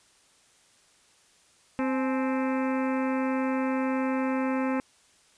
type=harmonic tone with a mistuned harmonic; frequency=261.6 Hz; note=C4; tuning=in tune; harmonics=1 / 2 / 3 / 4 / 5 / 6 / 7 / 8 / 9 / 10; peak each=-26 / -32 / -36 / -38 / -40 / -42 / -43 / -44 / -45 / -46 dBFS; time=1.79-4.8 s; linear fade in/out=0 ms; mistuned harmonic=3; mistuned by=+130 cents; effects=white hiss -61 dBFS RMS until 5.37 s + resampled to 22050 Hz